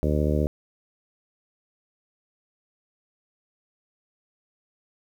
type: harmonic tone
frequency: 75 Hz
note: D2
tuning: 37 cents sharp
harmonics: 1 / 2 / 3 / 4 / 5 / 6 / 7 / 8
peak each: -24 / -27 / -29 / -30 / -31 / -32 / -32 / -33 dBFS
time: 0.03-0.47 s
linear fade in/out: 0 ms
effects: 9-bit